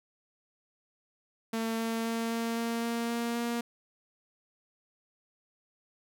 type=tone with pitch steps; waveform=sawtooth; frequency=225.7 / 227.1 / 228.6 / 230 / 231.5 / 233 / 234.5 / 236 Hz; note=A3 / A#3 / A#3 / A#3 / A#3 / A#3 / A#3 / A#3; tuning=+44 / -45 / -34 / -23 / -12 / -1 / +11 / +22 cents; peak=-26 dBFS; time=1.53-3.61 s; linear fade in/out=5 ms; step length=260 ms; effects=none